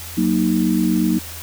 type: chord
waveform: sine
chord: D# minor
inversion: first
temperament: equal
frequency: 185 / 233.1 / 311.1 Hz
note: F#3 / A#3 / D#4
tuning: 0 / 0 / 0 cents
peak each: -19 dBFS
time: 0.17-1.19 s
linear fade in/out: 10 ms
effects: added 84 Hz sine -36 dBFS peak until 1.42 s + white hiss -34 dBFS RMS until 1.42 s